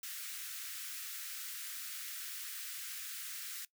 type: high-pass noise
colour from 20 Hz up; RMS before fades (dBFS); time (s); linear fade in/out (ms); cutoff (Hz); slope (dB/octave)
white; -44; 0.03-3.65; 2; 1300; 48
effects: noise-tail reverb RT60 0.1 s tail -19 dB re dry